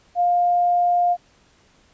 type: tone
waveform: sine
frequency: 705 Hz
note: F5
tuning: 16 cents sharp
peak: -15 dBFS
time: 0.15-1.17 s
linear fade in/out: 50 ms
effects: pink hiss -57 dBFS RMS until 1.93 s + resampled to 16000 Hz